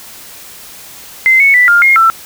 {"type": "tone with pitch steps", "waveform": "sine", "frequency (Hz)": [2070, 2210, 1977, 1405, 2140, 1337], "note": ["C7", "C#7", "B6", "F6", "C7", "E6"], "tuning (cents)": [-19, -6, 1, 10, 38, 24], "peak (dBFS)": -4, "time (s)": [1.26, 2.1], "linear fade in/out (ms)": 0, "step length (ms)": 140, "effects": ["white hiss -33 dBFS RMS until 2.25 s"]}